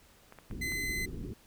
clicks, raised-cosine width 0.5 ms, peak -34 dBFS, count 4, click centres 0.324 / 0.387 / 0.511 / 0.721 s
pink low-pass noise, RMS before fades -40 dBFS, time 0.5-1.34 s, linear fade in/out 10 ms, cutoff 410 Hz, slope 48 dB/octave
40% pulse tone, 2040 Hz, C7, 44 cents flat, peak -32 dBFS, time 0.61-1.06 s, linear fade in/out 10 ms
effects pink hiss -61 dBFS RMS until 1.46 s

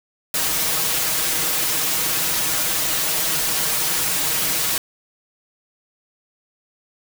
white noise with comb filter, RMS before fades -21 dBFS, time 0.34-4.78 s, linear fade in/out 2 ms, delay 6.3 ms, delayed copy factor +0.8, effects none

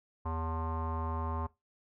square tone with low-pass filter, 81 Hz, E2, 30 cents flat, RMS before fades -35 dBFS, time 0.25-1.47 s, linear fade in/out 10 ms, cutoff 1000 Hz, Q 9.3, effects noise-tail reverb RT60 0.2 s tail -19 dB re dry

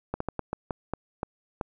slowing click train, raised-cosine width 1 ms, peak -15 dBFS, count 9, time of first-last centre 0.14-1.612 s, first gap 64 ms, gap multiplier 1.29, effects none

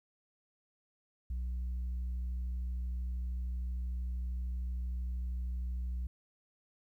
sine tone with vibrato, 61.5 Hz, B1, 7 cents flat, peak -31 dBFS, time 1.3-6.07 s, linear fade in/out 5 ms, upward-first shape triangle, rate 13 Hz, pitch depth 13 cents each way, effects tanh soft clip ceiling -33 dBFS + 12-bit

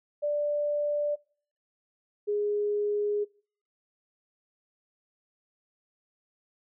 sine tone pair in turn, 588 / 414.2 Hz, D5 / G#4, +2 / -5 cents, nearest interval tritone, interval 607 cents, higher first, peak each -25 dBFS, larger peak neither, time 0.22-1.16 / 2.27-3.25 s, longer second, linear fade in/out 20 ms, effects noise-tail reverb RT60 0.5 s tail -24 dB re dry

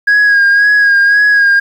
sine tone with vibrato, 1643 Hz, G#6, 19 cents flat, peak -3 dBFS, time 0.07-1.6 s, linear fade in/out 10 ms, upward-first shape sine, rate 1.9 Hz, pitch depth 34 cents each way, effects tanh soft clip ceiling -4 dBFS + 7-bit

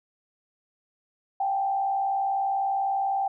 sine tone with frequency modulation, 784 Hz, G5, in tune, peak -23 dBFS, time 1.4-3.28 s, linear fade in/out 5 ms, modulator 60 Hz, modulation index 0.62, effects none

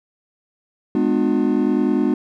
triangle chord, G# diminished seventh, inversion none, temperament just, 207.7 / 249.2 / 299 / 358.8 Hz, G#3 / B3 / D4 / F4, 0 / +16 / +31 / +47 cents, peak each -20 / -18 / -18 / -21 dBFS, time 0.95-2.14 s, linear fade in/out 2 ms, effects none

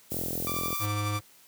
violet noise, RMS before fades -34 dBFS, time 0.1-0.87 s, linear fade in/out 20 ms
click train, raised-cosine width 2 ms, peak -21 dBFS, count 27, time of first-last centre 0.12-0.729 s, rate 42.7 Hz
sawtooth tone with tremolo, 1173 Hz, D6, 2 cents flat, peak -27 dBFS, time 0.47-1.19 s, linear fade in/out 0 ms, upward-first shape triangle, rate 12 Hz, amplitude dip 55%
square tone, 103.83 Hz, G#2, in tune, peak -29 dBFS, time 0.79-1.21 s, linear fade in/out 50 ms
effects white hiss -57 dBFS RMS until 1.47 s + high-pass 60 Hz 12 dB/octave

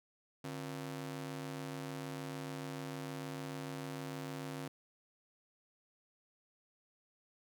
sawtooth ring-modulated tone, 207.7 Hz, G#3, in tune, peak -34 dBFS, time 0.44-4.68 s, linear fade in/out 5 ms, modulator 60.5 Hz, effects none

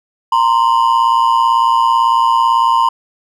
triangle ring-modulated tone, 984 Hz, B5, 7 cents flat, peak -4 dBFS, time 0.32-2.89 s, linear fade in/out 5 ms, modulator 59 Hz, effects none

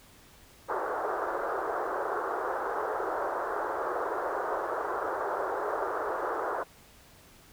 pink band-pass noise, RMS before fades -32 dBFS, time 0.68-6.64 s, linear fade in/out 20 ms, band 370 to 1500 Hz, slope 48 dB/octave, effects pink hiss -56 dBFS RMS until 7.52 s

